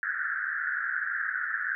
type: band-pass noise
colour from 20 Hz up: pink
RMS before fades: -31 dBFS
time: 0.03-1.75 s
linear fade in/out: 0 ms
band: 1400 to 1800 Hz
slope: 96 dB/octave
effects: none